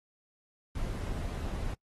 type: noise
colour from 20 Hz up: brown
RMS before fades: -35 dBFS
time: 0.75-1.74 s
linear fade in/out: 5 ms
effects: noise-tail reverb RT60 0.1 s tail -22 dB re dry + AAC 32 kbps